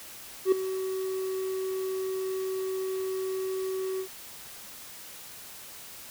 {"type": "tone with ADSR envelope", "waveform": "triangle", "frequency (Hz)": 378.3, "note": "F#4", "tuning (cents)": 38, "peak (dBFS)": -14, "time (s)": [0.45, 4.08], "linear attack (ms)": 71, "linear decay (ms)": 4, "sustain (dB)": -13, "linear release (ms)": 84, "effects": ["white hiss -45 dBFS RMS until 6.1 s"]}